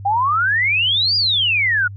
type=exponential two-way sweep; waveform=sine; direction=up then down; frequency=771 to 4931 to 1406 Hz; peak=-14 dBFS; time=0.05-1.88 s; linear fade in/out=10 ms; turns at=1.16 s; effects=added 99 Hz sine -30 dBFS peak until 1.96 s